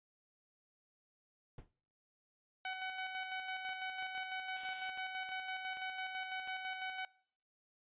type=noise with exponential decay; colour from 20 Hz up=brown; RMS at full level=-46 dBFS; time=1.58-1.71 s; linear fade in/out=2 ms; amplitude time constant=28 ms
type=tone with tremolo; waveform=15% pulse; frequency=752 Hz; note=F#5; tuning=28 cents sharp; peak=-32 dBFS; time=2.65-7.05 s; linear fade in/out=2 ms; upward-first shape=square; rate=6 Hz; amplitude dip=40%
type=clicks; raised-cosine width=0.3 ms; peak=-38 dBFS; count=10; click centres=3.692 / 4.025 / 4.178 / 4.635 / 4.69 / 4.892 / 4.975 / 5.291 / 5.771 / 6.475 s
type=noise; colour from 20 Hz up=blue; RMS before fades=-46 dBFS; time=4.55-4.9 s; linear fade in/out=20 ms
effects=noise-tail reverb RT60 0.6 s tail -24 dB re dry + resampled to 8000 Hz